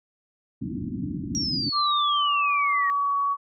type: low-pass noise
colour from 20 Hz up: white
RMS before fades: -29 dBFS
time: 0.61-1.7 s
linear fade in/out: 10 ms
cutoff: 320 Hz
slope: 96 dB/octave
type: exponential sweep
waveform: sine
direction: down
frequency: 5730 to 1849 Hz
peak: -25 dBFS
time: 1.35-2.9 s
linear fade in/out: 0 ms
type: tone with pitch glide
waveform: sine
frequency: 1174.7 to 1126.8 Hz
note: D6 to C#6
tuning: 0 to +28 cents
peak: -21 dBFS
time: 1.72-3.37 s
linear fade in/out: 50 ms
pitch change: -72 cents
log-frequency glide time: 1.99-3.16 s
effects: high-pass 100 Hz 12 dB/octave